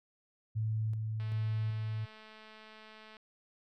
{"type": "tone with tremolo", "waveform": "sine", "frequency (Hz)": 109.6, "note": "A2", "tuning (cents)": -6, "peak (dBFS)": -30, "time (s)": [0.55, 2.06], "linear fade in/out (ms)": 20, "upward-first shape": "square", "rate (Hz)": 1.3, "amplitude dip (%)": 30}
{"type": "click train", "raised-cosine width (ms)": 0.3, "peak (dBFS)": -38, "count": 428, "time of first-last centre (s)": [1.2, 3.168], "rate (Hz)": 217}
{"effects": []}